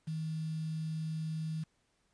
sine tone with quantisation, 158.5 Hz, D#3, 32 cents sharp, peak -34 dBFS, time 0.07-1.64 s, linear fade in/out 10 ms, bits 9, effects pink hiss -75 dBFS RMS until 2.13 s + resampled to 22050 Hz

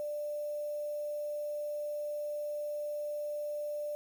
sine tone with quantisation, 592 Hz, D5, 14 cents sharp, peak -34 dBFS, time 0-3.95 s, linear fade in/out 0 ms, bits 9, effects none

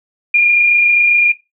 sine tone with frequency modulation, 2415 Hz, D7, 48 cents sharp, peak -7 dBFS, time 0.34-1.32 s, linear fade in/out 5 ms, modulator 27.6 Hz, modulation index 0.99, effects noise-tail reverb RT60 0.2 s tail -17 dB re dry

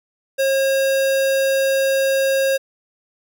square tone, 540 Hz, C#5, 45 cents flat, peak -16 dBFS, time 0.38-2.58 s, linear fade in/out 20 ms, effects none

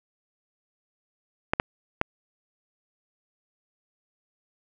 clicks, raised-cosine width 0.5 ms, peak -6 dBFS, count 3, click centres 1.535 / 1.599 / 2.014 s, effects none

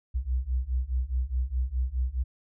sine beating tone pair, 60.7 / 65.5 Hz, B1 / C2, -29 / +2 cents, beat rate 4.8 Hz, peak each -29 / -28 dBFS, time 0.14-2.24 s, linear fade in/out 20 ms, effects none

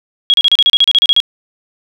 sine tone bursts, 3307 Hz, G#7, 8 cents flat, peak -5 dBFS, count 13, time 0.3-1.202 s, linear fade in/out 0 ms, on 38 ms, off 34 ms, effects none

